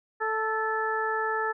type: harmonic tone with a mistuned harmonic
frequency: 440 Hz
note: A4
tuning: in tune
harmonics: 1 / 2 / 3 / 4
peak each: -31 / -31 / -31 / -31 dBFS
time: 0.2-1.53 s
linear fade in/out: 20 ms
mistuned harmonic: 4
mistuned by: -19 cents
effects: none